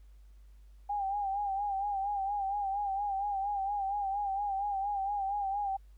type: tone with vibrato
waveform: sine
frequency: 799 Hz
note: G5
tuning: 33 cents sharp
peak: -30 dBFS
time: 0.89-5.77 s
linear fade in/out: 10 ms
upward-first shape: sine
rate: 4.3 Hz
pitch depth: 63 cents each way
effects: added 50 Hz sine -52 dBFS peak until 5.97 s + pink hiss -74 dBFS RMS until 5.97 s